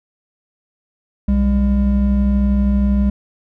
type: tone pair together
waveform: triangle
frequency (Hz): 63.1 / 201.8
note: B1 / G#3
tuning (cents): +38 / -49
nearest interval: octave + minor sixth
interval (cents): 2013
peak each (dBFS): -13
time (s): 1.28-3.1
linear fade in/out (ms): 5
effects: none